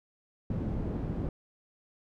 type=low-pass noise; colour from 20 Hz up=white; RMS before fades=-33 dBFS; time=0.5-1.29 s; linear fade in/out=2 ms; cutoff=220 Hz; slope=12 dB/octave; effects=none